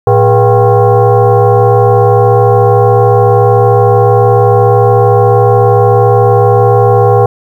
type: tone with frequency modulation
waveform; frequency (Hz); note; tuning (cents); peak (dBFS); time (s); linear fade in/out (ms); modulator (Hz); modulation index
sine; 186.3; F#3; +12; -3; 0.07-7.26; 2; 299; 2.3
effects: 7-bit